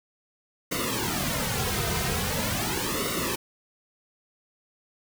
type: noise with flanger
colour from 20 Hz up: pink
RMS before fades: -28 dBFS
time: 0.71-3.36 s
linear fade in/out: 10 ms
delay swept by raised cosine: 1.2 to 3.6 ms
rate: 0.42 Hz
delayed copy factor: -0.95
effects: none